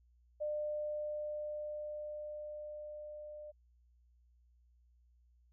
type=tone with level ramp; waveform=sine; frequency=600 Hz; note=D5; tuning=37 cents sharp; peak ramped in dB=-34 to -46 dBFS; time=0.4-3.52 s; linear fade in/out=20 ms; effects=added 60 Hz sine -65 dBFS peak until 5.52 s